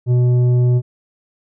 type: tone with tanh clipping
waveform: sine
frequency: 123.47 Hz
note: B2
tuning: in tune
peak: -12 dBFS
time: 0.06-0.82 s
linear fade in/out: 50 ms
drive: 8 dB
effects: none